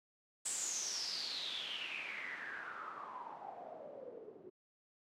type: noise with low-pass filter sweep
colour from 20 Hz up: white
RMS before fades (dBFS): -44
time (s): 0.45-4.5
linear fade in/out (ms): 10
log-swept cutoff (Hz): 8200 to 360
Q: 8.3
effects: high-pass 200 Hz 12 dB/octave